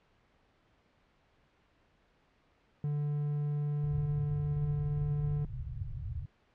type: tone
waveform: triangle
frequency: 146.83 Hz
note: D3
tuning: in tune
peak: -28 dBFS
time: 2.84-5.45 s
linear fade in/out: 2 ms
type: low-pass noise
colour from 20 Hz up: white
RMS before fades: -39 dBFS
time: 3.83-6.26 s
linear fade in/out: 10 ms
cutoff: 140 Hz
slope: 96 dB/octave
effects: pink hiss -69 dBFS RMS until 6.54 s + low-pass 3000 Hz 12 dB/octave